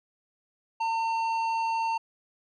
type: tone with tanh clipping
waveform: triangle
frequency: 906 Hz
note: A#5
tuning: 50 cents flat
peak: -27 dBFS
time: 0.8-1.98 s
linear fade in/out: 10 ms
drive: 14 dB
effects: none